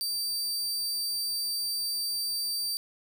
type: tone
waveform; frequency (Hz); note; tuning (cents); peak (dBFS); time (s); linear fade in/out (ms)
sawtooth; 4651; D8; -18; -26; 0.01-2.77; 0
effects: none